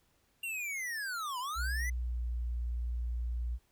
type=linear two-way sweep; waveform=square; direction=down then up; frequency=2794 to 960 to 2043 Hz; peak=-36 dBFS; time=0.43-1.9 s; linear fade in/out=5 ms; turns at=1.39 s
type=tone with pitch glide; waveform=sine; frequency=61.74 to 59.5 Hz; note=B1 to A#1; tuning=0 to +36 cents; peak=-32 dBFS; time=1.55-3.59 s; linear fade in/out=50 ms; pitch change=-64 cents; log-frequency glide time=1.76-2.25 s
effects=pink hiss -72 dBFS RMS until 3.71 s